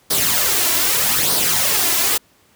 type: noise with flanger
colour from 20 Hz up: white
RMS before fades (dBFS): -17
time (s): 0.1-2.18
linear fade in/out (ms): 10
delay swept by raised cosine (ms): 0.2 to 3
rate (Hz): 0.81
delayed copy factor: +0.55
effects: pink hiss -55 dBFS RMS until 2.55 s + high-pass 80 Hz 12 dB/octave